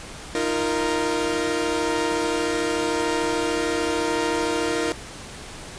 sawtooth chord, Eb suspended second, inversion none, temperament equal with one note detuned, 311.1 / 344.6 / 466.2 Hz, Eb4 / F4 / Bb4, 0 / -23 / 0 cents, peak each -23 / -23 / -21 dBFS, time 0.35-4.92 s, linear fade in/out 0 ms, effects pink hiss -38 dBFS RMS until 5.78 s + resampled to 22050 Hz

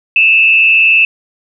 sine tone with frequency modulation, 2637 Hz, E7, in tune, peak -5 dBFS, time 0.16-1.05 s, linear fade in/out 2 ms, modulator 145 Hz, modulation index 0.56, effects none

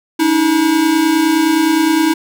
square tone pair together, 291.1 / 320.8 Hz, D4 / E4, -15 / -47 cents, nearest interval major second, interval 168 cents, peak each -18 / -12 dBFS, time 0.19-2.14 s, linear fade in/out 10 ms, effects none

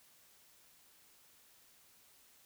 silence, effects white hiss -65 dBFS RMS until 2.45 s

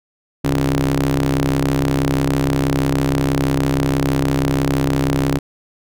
sawtooth ring-modulated tone, 66.2 Hz, C2, 21 cents sharp, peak -8 dBFS, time 0.44-5.39 s, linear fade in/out 10 ms, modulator 214 Hz, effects none

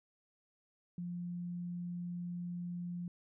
sine tone, 175.3 Hz, F3, 7 cents sharp, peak -38 dBFS, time 0.98-3.08 s, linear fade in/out 2 ms, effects none

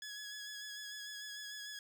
15% pulse tone with vibrato, 1683 Hz, G#6, 23 cents sharp, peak -38 dBFS, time 0.02-1.79 s, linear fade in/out 2 ms, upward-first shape sine, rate 6.7 Hz, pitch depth 25 cents each way, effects none

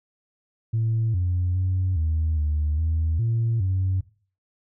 sine tone with pitch steps, 112.4 / 89.6 / 92.6 / 79.3 / 75.4 / 80.3 / 114.7 / 94 Hz, A2 / F2 / F#2 / D#2 / D2 / E2 / A#2 / F#2, +37 / +45 / +2 / +33 / +46 / -45 / -28 / +28 cents, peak -19 dBFS, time 0.73-4.01 s, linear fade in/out 10 ms, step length 410 ms, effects noise-tail reverb RT60 0.4 s tail -18 dB re dry + tanh soft clip ceiling -17 dBFS

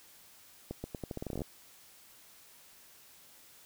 accelerating click train, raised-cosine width 2 ms, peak -24 dBFS, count 15, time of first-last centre 0.71-1.418 s, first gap 130 ms, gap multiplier 0.83, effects white hiss -58 dBFS RMS until 3.65 s

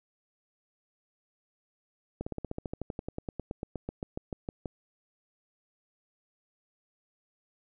slowing click train, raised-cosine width 2 ms, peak -21 dBFS, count 25, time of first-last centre 2.21-4.658 s, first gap 55 ms, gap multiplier 1.05, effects none

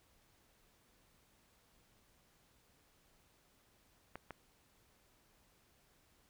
clicks, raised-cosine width 0.5 ms, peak -30 dBFS, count 2, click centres 4.156 / 4.307 s, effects pink hiss -71 dBFS RMS until 6.29 s

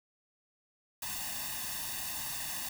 white noise with comb filter, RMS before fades -38 dBFS, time 1.02-2.69 s, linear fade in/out 5 ms, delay 1.1 ms, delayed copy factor +0.9, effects none

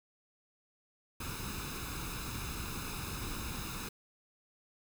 pink noise with comb filter, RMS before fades -40 dBFS, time 1.2-3.89 s, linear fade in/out 5 ms, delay 0.78 ms, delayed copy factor +0.7, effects none

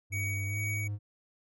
triangle tone with pitch glide, 98 to 102.93 Hz, G2 to G#2, 0 to -15 cents, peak -30 dBFS, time 0.1-0.99 s, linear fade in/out 50 ms, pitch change +85 cents, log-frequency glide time 0.47-0.57 s
square tone with tremolo, 2255 Hz, C#7, 29 cents sharp, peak -34 dBFS, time 0.12-0.88 s, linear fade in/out 10 ms, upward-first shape sine, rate 2.2 Hz, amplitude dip 40%
effects none

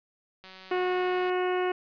click train, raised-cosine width 0.2 ms, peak -30 dBFS, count 162, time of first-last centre 0.44-1.296 s, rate 188 Hz
harmonic tone, 364.5 Hz, F#4, 26 cents flat, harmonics 1 / 2 / 3 / 4 / 5 / 6 / 7 / 8, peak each -26 / -32 / -36 / -38 / -40 / -42 / -43 / -44 dBFS, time 0.71-1.72 s, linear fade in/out 5 ms
effects resampled to 11025 Hz + 10-bit

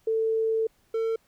sine / triangle tone pair in turn, 445.4 / 450.3 Hz, A4 / A4, +21 / +40 cents, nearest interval unison, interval 19 cents, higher second, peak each -22 dBFS, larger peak neither, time 0.07-0.67 / 0.94-1.16 s, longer first, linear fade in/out 5 ms, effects pink hiss -66 dBFS RMS until 1.27 s

